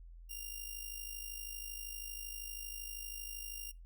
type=tone with amplitude modulation; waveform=5% pulse; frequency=2800 Hz; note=F7; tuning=4 cents sharp; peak=-31 dBFS; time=0.29-3.72 s; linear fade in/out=20 ms; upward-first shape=sine; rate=52.7 Hz; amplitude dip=70%; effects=noise-tail reverb RT60 0.2 s tail -21 dB re dry + added 42 Hz sine -50 dBFS peak until 3.85 s